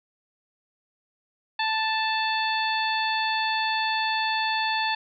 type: harmonic tone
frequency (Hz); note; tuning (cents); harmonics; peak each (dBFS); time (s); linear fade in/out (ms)
880; A5; 0; 1 / 2 / 3 / 4 / 5; -26 / -29 / -31 / -32 / -33; 1.59-4.95; 5
effects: none